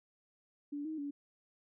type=tone with pitch steps; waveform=sine; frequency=289.2 / 314.3 / 285.8 Hz; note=D4 / D#4 / D4; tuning=-27 / +18 / -47 cents; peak=-37 dBFS; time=0.72-1.11 s; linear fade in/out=10 ms; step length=130 ms; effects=none